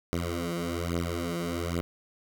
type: beating tone pair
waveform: 10% pulse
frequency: 85 / 86.2 Hz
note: F2 / F2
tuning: -46 / -22 cents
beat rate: 1.2 Hz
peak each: -24 dBFS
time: 0.13-1.81 s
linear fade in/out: 0 ms
effects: none